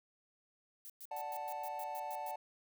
violet noise bursts, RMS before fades -50 dBFS, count 10, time 0.85-2.31 s, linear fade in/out 0 ms, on 47 ms, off 110 ms
triangle chord, D major, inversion none, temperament equal, 587.3 / 740 / 880 Hz, D5 / F#5 / A5, 0 / 0 / 0 cents, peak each -45 / -42 / -40 dBFS, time 1.11-2.36 s, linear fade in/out 5 ms
effects none

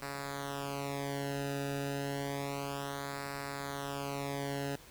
sawtooth tone with flanger, 140 Hz, C#3, 18 cents sharp, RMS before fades -38 dBFS, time 0.02-4.76 s, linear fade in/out 5 ms, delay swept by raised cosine 0.31 to 0.93 ms, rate 0.3 Hz, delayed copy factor -1, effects pink hiss -55 dBFS RMS until 4.9 s

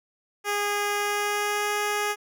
10% pulse tone with pitch glide, 410.6 to 415.1 Hz, G#4 to G#4, -20 to -1 cents, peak -16 dBFS, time 0.44-2.16 s, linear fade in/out 50 ms, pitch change +19 cents, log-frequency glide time 0.96-1.72 s, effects none

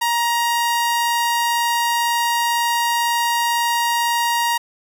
sawtooth tone, 942 Hz, A#5, 18 cents sharp, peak -13 dBFS, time 0.01-4.58 s, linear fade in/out 10 ms, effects none

